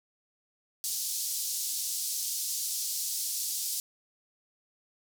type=band-pass noise; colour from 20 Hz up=pink; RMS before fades=-33 dBFS; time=0.84-3.8 s; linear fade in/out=0 ms; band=4800 to 16000 Hz; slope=24 dB/octave; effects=none